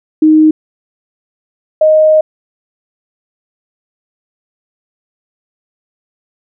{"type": "tone pair in turn", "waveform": "sine", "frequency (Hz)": [311.1, 622.2], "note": ["D#4", "D#5"], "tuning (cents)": [0, 0], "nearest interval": "octave", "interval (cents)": 1200, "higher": "second", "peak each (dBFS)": [-3, -4], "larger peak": "first", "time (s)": [[0.22, 0.51], [1.81, 2.21]], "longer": "second", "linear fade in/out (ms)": 5, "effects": []}